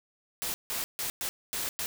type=noise bursts at uneven times; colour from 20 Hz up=white; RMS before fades=-33 dBFS; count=6; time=0.42-0.54 / 0.7-0.84 / 0.99-1.1 / 1.21-1.29 / 1.53-1.69 / 1.79-1.86 s; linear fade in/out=0 ms; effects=none